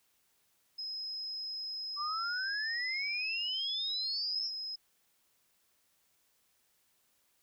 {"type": "tone", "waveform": "sine", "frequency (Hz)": 5110, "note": "D#8", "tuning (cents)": 45, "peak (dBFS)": -37, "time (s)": [0.78, 4.76], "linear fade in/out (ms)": 10}
{"type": "exponential sweep", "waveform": "sine", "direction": "up", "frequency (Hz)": [1154, 5560], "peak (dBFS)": -34, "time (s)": [1.96, 4.51], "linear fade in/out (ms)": 50}
{"effects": ["white hiss -73 dBFS RMS until 7.42 s"]}